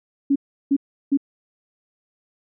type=tone bursts; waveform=sine; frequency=278.5 Hz; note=C#4; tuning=8 cents sharp; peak=-14 dBFS; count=3; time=0.3-1.174 s; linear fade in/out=10 ms; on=58 ms; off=350 ms; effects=none